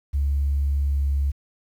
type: tone with pitch glide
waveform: sine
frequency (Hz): 70.4 to 69.87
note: C#2 to C#2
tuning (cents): +27 to +14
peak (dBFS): -18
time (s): 0.13-1.32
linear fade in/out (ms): 20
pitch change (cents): -13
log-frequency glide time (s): 0.83-1.07
effects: tanh soft clip ceiling -15 dBFS + 9-bit